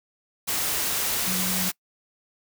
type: tone in noise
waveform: sine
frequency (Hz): 184.3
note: F#3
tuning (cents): -7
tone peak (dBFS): -29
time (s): 1.26-1.7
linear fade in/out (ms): 20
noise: white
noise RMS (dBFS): -26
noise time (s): 0.47-1.72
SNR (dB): -6
effects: noise-tail reverb RT60 0.1 s tail -24 dB re dry